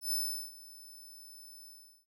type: tone with ADSR envelope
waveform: 5% pulse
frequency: 5274 Hz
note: E8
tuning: in tune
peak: -24 dBFS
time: 0.01-2.06 s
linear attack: 110 ms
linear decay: 390 ms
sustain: -20 dB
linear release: 390 ms
effects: noise-tail reverb RT60 0.1 s tail -20 dB re dry